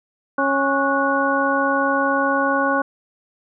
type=harmonic tone with a mistuned harmonic; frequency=275.4 Hz; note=C#4; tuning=11 cents flat; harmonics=1 / 2 / 3 / 4 / 5; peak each=-23 / -22 / -25 / -22 / -22 dBFS; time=0.38-2.82 s; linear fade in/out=5 ms; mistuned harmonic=5; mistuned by=+110 cents; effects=none